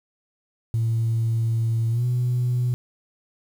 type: tone with pitch glide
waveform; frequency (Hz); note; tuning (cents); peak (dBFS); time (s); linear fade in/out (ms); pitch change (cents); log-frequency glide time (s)
sine; 113.9 to 123.49; A#2 to B2; -40 to 0; -18; 0.74-2.74; 0; +140; 1.9-2.05
effects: tanh soft clip ceiling -16 dBFS + 8-bit